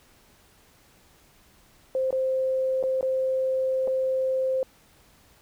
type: tone with dropouts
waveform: sine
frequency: 523.3 Hz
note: C5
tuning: in tune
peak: -22 dBFS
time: 1.95-4.63 s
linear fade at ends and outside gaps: 1 ms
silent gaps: 2.107-2.127 / 2.828-2.837 / 3.01-3.028 / 3.875-3.879 s
effects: pink hiss -58 dBFS RMS until 5.41 s